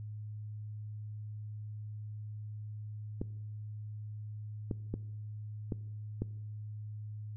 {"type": "clicks", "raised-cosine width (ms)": 3, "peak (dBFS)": -21, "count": 5, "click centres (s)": [3.215, 4.712, 4.94, 5.722, 6.22], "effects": ["noise-tail reverb RT60 1.0 s tail -20 dB re dry", "added 106 Hz sine -40 dBFS peak until 7.36 s"]}